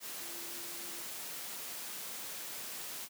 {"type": "tone in noise", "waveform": "sine", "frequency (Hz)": 343.6, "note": "F4", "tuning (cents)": -28, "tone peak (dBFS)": -54, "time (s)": [0.19, 1.05], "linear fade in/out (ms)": 50, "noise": "white", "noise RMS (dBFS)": -43, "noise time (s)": [0, 3.09], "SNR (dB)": -14, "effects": ["high-pass 150 Hz 12 dB/octave"]}